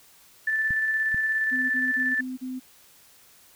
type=tone with tremolo; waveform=sine; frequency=1760 Hz; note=A6; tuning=in tune; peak=-21 dBFS; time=0.47-2.21 s; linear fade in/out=5 ms; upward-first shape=square; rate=17 Hz; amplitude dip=25%
type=clicks; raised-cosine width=5 ms; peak=-23 dBFS; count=2; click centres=0.707 / 1.145 s
type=tone bursts; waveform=sine; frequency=256.5 Hz; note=C4; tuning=34 cents flat; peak=-30 dBFS; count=5; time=1.51-2.6 s; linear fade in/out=20 ms; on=190 ms; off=35 ms
effects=white hiss -55 dBFS RMS until 3.55 s